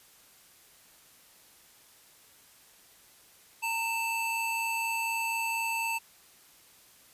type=tone pair together; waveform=square; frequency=913.7 / 2637 Hz; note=A#5 / E7; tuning=-35 / 0 cents; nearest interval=octave + tritone; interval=1835 cents; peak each=-33 / -32 dBFS; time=3.62-5.99 s; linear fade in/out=20 ms; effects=white hiss -58 dBFS RMS until 7.13 s + resampled to 32000 Hz